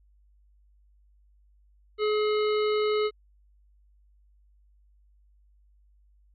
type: harmonic tone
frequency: 424.4 Hz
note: G#4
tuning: 38 cents sharp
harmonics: 1 / 3 / 5 / 7 / 9 / 10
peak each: -23 / -33 / -37 / -40 / -42 / -43 dBFS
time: 1.98-3.11 s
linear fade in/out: 50 ms
effects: added 50 Hz sine -58 dBFS peak until 6.34 s